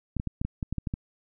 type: clicks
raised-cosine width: 5 ms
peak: -17 dBFS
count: 10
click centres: 0.167 / 0.199 / 0.273 / 0.415 / 0.45 / 0.628 / 0.726 / 0.783 / 0.872 / 0.939 s
effects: none